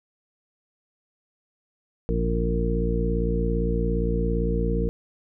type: harmonic tone with a mistuned harmonic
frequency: 57.5 Hz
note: A#1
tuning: 23 cents flat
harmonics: 1 / 2 / 3 / 4 / 5 / 6 / 8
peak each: -24 / -33 / -28 / -33 / -35 / -34 / -28 dBFS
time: 2.09-4.89 s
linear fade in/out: 0 ms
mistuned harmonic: 1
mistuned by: -110 cents
effects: none